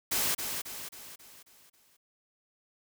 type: noise with echo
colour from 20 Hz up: white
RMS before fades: -29 dBFS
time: 0.11-0.35 s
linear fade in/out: 10 ms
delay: 270 ms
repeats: 6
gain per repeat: -6 dB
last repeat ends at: 1.97 s
effects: none